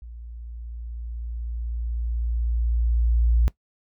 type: tone with level ramp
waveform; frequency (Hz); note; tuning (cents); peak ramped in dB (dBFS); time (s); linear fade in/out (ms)
sine; 58; A#1; -8; -37 to -14; 0.02-3.48; 0
effects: noise-tail reverb RT60 0.1 s tail -20 dB re dry + tanh soft clip ceiling -11 dBFS